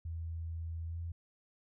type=tone with pitch glide; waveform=sine; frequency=82.41 to 84.34 Hz; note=E2 to E2; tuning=0 to +40 cents; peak=-37 dBFS; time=0.05-1.12 s; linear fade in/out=5 ms; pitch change=+40 cents; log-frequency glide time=0.87-0.99 s; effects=none